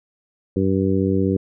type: harmonic tone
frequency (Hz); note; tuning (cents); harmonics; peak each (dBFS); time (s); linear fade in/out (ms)
96; G2; -36; 1 / 2 / 3 / 4 / 5; -23 / -21 / -22 / -23 / -26; 0.56-1.37; 5
effects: none